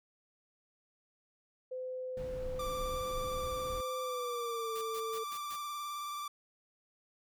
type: tone with pitch glide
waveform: sine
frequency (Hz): 511 to 447.4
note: C5 to A4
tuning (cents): -41 to +29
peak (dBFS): -37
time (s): 1.71-5.24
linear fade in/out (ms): 10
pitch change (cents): -230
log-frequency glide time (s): 4.02-4.73
type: noise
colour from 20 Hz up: brown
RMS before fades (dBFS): -43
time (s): 2.17-3.81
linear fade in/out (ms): 2
type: tone with vibrato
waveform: 45% pulse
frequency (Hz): 1174.7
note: D6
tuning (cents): 0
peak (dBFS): -38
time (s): 2.59-6.28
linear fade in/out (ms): 5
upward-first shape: sine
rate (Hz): 19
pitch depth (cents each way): 25
type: noise bursts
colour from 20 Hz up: white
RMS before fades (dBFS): -49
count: 5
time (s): 4.75-5.565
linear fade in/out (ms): 10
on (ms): 67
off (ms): 120
effects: none